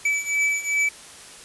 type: beating tone pair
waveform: square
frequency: 2300 / 2302.6 Hz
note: D7 / D7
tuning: -37 / -35 cents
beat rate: 2.6 Hz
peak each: -26 / -23 dBFS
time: 0.05-0.89 s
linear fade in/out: 5 ms
effects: white hiss -43 dBFS RMS until 1.44 s + resampled to 24000 Hz